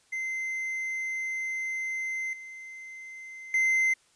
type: tone with level steps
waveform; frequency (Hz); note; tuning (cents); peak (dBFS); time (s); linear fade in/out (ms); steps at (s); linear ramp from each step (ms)
triangle; 2072; C7; -17; -28 / -39 / -20; 0.12-3.94; 10; 2.33 / 3.54; 2
effects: white hiss -64 dBFS RMS until 4.15 s + resampled to 22050 Hz

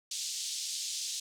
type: band-pass noise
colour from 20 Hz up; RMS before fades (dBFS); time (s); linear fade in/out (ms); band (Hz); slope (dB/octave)
white; -37; 0.11-1.2; 5; 3500 to 7500; 24
effects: none

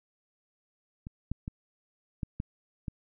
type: clicks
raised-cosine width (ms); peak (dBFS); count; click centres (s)
5; -27 / -19 / -23 / -20 / -20 / -22; 6; 1.069 / 1.316 / 1.479 / 2.232 / 2.401 / 2.882
effects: none

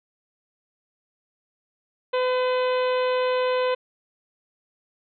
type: harmonic tone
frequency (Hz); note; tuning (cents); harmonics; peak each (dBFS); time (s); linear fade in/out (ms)
506; B4; +42; 1 / 2 / 3 / 4 / 5 / 6 / 7 / 8; -21 / -28 / -35 / -38 / -36 / -39 / -41 / -43; 2.13-3.75; 10
effects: none

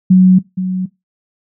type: tone pair in turn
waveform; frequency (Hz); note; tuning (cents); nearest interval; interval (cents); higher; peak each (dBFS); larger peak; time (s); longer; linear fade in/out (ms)
sine; 185.2 / 185.2; F#3 / F#3; +2 / +2; unison; 0; neither; -3 / -14; first; 0.1-0.39 / 0.57-0.86; neither; 10
effects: noise-tail reverb RT60 0.2 s tail -20 dB re dry

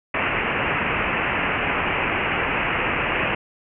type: low-pass noise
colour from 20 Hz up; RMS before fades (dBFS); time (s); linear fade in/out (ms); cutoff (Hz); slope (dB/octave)
white; -23; 0.14-3.35; 5; 2800; 96
effects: none

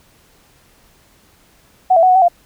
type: tone with pitch steps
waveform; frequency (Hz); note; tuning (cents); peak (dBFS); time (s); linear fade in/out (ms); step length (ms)
sine; 743 / 663 / 742 / 735 / 760 / 696; F#5 / E5 / F#5 / F#5 / F#5 / F5; +7 / +10 / +5 / -12 / +46 / -6; -7; 1.9-2.284; 10; 64
effects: pink hiss -52 dBFS RMS until 2.45 s

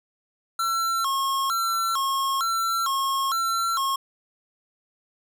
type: tone with vibrato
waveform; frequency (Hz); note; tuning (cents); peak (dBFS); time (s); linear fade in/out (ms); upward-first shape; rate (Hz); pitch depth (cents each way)
square; 1210; D#6; -49; -23; 0.59-3.96; 5; square; 1.1; 190
effects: none

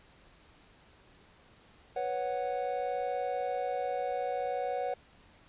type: chord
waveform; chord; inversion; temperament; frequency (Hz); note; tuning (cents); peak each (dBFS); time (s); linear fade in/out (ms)
triangle; B suspended second; none; equal; 493.9 / 554.4 / 740; B4 / C#5 / F#5; 0 / 0 / 0; -34 / -34 / -32; 1.96-4.94; 5
effects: pink hiss -60 dBFS RMS until 5.48 s + resampled to 8000 Hz

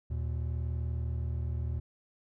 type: tone pair together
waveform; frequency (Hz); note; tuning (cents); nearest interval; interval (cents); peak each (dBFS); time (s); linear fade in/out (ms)
triangle; 77.3 / 117.93; D#2 / A#2; -11 / +21; perfect fifth; 732; -30 / -34; 0.1-1.8; 10
effects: none

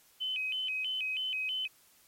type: tone with vibrato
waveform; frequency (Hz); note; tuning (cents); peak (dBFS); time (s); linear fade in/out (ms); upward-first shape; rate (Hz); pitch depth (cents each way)
sine; 2774; F7; -12; -31; 0.2-1.68; 20; square; 3.1; 160
effects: white hiss -63 dBFS RMS until 2.07 s + MP3 64 kbps

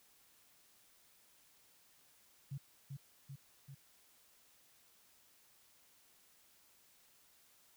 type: tone with echo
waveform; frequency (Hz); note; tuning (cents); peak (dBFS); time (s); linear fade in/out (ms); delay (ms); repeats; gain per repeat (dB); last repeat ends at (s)
sine; 137.9; C#3; -9; -40; 2.51-2.58; 10; 390; 3; -3; 3.75
effects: white hiss -68 dBFS RMS until 7.76 s

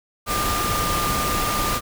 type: tone in noise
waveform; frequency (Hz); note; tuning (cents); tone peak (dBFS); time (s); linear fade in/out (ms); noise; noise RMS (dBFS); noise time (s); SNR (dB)
sine; 1201; D6; +38; -24; 0.26-1.81; 50; pink; -24; 0.26-1.81; -3
effects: none

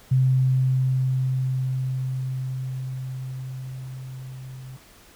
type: tone with level ramp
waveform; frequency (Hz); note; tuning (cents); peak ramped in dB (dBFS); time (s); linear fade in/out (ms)
sine; 130.1; C3; -9; -15 to -36; 0.11-4.77; 10
effects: pink hiss -51 dBFS RMS until 5.15 s

